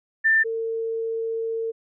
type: tone pair in turn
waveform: sine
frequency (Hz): 1784 / 452.6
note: A6 / A4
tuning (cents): +23 / +49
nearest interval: 2 octaves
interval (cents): 2374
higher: first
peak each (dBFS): -15 / -24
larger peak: first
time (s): 0.24-0.44 / 0.44-1.72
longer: second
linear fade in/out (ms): 20
effects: none